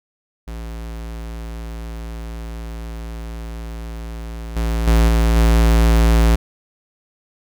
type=tone with level steps; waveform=square; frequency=56.5 Hz; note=A1; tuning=47 cents sharp; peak=-28 / -18 / -11 / -13 / -11 dBFS; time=0.47-6.36 s; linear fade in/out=10 ms; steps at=4.56 / 4.87 / 5.08 / 5.36 s; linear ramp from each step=5 ms; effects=none